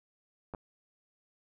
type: clicks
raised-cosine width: 1 ms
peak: -27 dBFS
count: 2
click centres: 0.538 / 0.548 s
effects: none